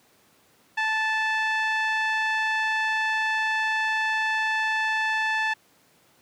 5% pulse tone with low-pass filter, 876 Hz, A5, 8 cents flat, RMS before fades -25 dBFS, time 0.77-5.54 s, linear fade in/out 10 ms, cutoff 1900 Hz, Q 1.7, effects pink hiss -60 dBFS RMS until 6.21 s + high-pass 150 Hz 12 dB/octave

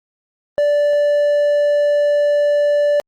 triangle tone, 584 Hz, D5, 10 cents flat, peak -10 dBFS, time 0.58-3 s, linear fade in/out 0 ms, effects Opus 32 kbps

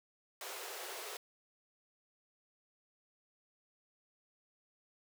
pink high-pass noise, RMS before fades -45 dBFS, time 0.41-1.17 s, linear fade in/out 2 ms, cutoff 360 Hz, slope 96 dB/octave, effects none

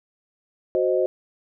sine chord, C diminished, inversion second, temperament equal, 370 / 523.3 / 622.3 Hz, Gb4 / C5 / Eb5, 0 / 0 / 0 cents, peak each -22 / -22 / -24 dBFS, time 0.75-1.06 s, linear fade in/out 0 ms, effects none

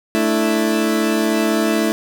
30% pulse chord, A suspended fourth, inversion none, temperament equal, 220 / 293.7 / 329.6 Hz, A3 / D4 / E4, 0 / 0 / 0 cents, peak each -16 / -21 / -16 dBFS, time 0.15-1.92 s, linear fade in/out 0 ms, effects none

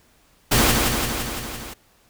pink noise with echo, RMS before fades -17 dBFS, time 0.51-0.72 s, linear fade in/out 10 ms, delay 170 ms, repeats 6, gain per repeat -3 dB, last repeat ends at 1.74 s, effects pink hiss -58 dBFS RMS until 2.09 s

